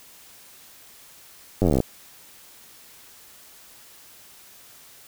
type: slowing click train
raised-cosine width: 2 ms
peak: -7 dBFS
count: 15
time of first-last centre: 1.62-1.803 s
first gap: 10 ms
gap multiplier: 1.04
effects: white hiss -49 dBFS RMS until 5.07 s